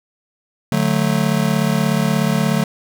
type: chord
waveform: square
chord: D major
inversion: none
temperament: just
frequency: 146.83 / 183.54 / 220.2 Hz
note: D3 / F#3 / A3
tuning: 0 / -14 / +2 cents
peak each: -20 dBFS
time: 0.72-2.64 s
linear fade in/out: 2 ms
effects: none